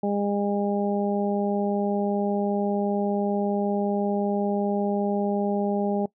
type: harmonic tone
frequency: 202.8 Hz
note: G#3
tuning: 41 cents flat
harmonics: 1 / 2 / 3 / 4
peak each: -25 / -28 / -30 / -31 dBFS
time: 0.03-6.06 s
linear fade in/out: 5 ms
effects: noise-tail reverb RT60 0.1 s tail -21 dB re dry